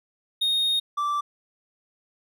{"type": "tone pair in turn", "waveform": "triangle", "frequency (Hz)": [3711, 1168.9], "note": ["A#7", "D6"], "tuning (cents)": [-9, -9], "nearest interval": "octave + minor sixth", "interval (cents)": 2000, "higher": "first", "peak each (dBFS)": [-19, -21], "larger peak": "first", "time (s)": [[0.41, 0.8], [0.97, 1.21]], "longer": "first", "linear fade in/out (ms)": 10, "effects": []}